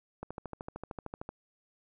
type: click train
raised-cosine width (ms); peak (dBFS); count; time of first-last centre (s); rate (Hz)
1; -25; 15; 0.23-1.291; 13.2
effects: none